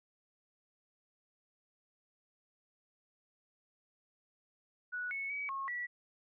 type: tone with pitch steps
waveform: sine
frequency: 1471 / 2205 / 2273 / 1087 / 1946 Hz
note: F#6 / C#7 / C#7 / C#6 / B6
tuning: -11 / -10 / +43 / -34 / -26 cents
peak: -36 dBFS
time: 4.92-5.87 s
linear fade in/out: 20 ms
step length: 190 ms
effects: none